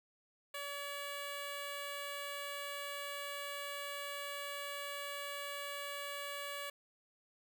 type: tone with notch filter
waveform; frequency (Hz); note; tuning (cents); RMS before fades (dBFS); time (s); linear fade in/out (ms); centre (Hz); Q
5% pulse; 570; C#5; +48; -43; 0.54-6.7; 5; 5500; 0.67
effects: none